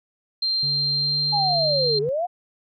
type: tone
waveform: sine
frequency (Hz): 4164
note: C8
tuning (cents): -9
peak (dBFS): -20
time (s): 0.42-1.99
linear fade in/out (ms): 5
type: tone with pitch glide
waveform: triangle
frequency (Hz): 143.7 to 147.74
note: D3 to D3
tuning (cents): -37 to +11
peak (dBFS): -28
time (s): 0.63-2.09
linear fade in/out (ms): 0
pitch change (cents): +48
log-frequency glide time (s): 0.95-1.19
type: linear two-way sweep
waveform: sine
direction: down then up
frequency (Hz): 845 to 400 to 740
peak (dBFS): -21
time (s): 1.32-2.27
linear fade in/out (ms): 20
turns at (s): 2
effects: none